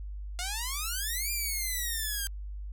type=exponential two-way sweep; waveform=5% pulse; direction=up then down; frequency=698.5 to 2416 to 1580 Hz; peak=-21 dBFS; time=0.39-2.27 s; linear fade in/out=0 ms; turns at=1.31 s; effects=added 50 Hz sine -36 dBFS peak until 2.72 s